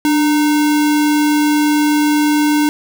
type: tone with sample-and-hold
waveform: sine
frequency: 296.7 Hz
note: D4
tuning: 18 cents sharp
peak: -10 dBFS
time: 0.05-2.69 s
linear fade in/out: 0 ms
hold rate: 1225 Hz
effects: none